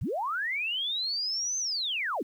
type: linear two-way sweep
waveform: sine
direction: up then down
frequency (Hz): 56.6 to 6272 to 184.1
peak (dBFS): -28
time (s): 0.01-2.23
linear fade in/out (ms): 10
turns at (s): 1.58
effects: 10-bit